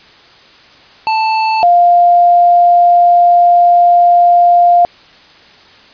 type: tone pair in turn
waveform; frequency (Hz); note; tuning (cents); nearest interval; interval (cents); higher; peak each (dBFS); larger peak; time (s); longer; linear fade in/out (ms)
square / sine; 882 / 700; A5 / F5; +4 / +4; major third; 400; first; -11 / -4; second; 1.07-1.63 / 1.63-4.85; second; 0
effects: white hiss -41 dBFS RMS until 5.93 s + resampled to 11025 Hz